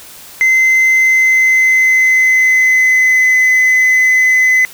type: tone with pitch glide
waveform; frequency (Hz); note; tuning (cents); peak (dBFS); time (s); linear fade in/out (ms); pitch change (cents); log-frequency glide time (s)
sine; 2062 to 2027; C7 to B6; -26 to +45; -4; 0.41-4.65; 0; -29; 0.93-3.33
effects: tanh soft clip ceiling -6 dBFS + white hiss -35 dBFS RMS until 4.73 s